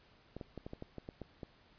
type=clicks; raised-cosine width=2 ms; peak=-30 dBFS; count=10; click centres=0.366 / 0.412 / 0.577 / 0.665 / 0.734 / 0.824 / 0.983 / 1.089 / 1.217 / 1.432 s; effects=pink hiss -65 dBFS RMS until 1.78 s + resampled to 11025 Hz